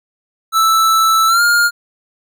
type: tone with pitch glide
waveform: square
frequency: 1318.5 to 1413.1 Hz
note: E6 to F6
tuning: 0 to +20 cents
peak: -10 dBFS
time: 0.52-1.71 s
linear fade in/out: 50 ms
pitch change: +120 cents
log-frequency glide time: 1.27-1.42 s
effects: none